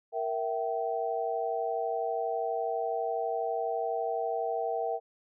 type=chord; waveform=sine; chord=E diminished; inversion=second; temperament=equal with one note detuned; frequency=466.2 / 659.3 / 771.4 Hz; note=Bb4 / E5 / G5; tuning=0 / 0 / -28 cents; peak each=-33 dBFS; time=0.12-5 s; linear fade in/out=50 ms; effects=none